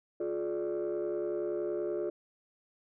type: chord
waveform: sine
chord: D diminished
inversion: first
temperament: just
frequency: 352.4 / 422.9 / 587.3 Hz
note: F4 / Ab4 / D5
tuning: +16 / +31 / 0 cents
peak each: -32 / -34 / -36 dBFS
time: 0.2-2.1 s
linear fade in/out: 5 ms
effects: tanh soft clip ceiling -27 dBFS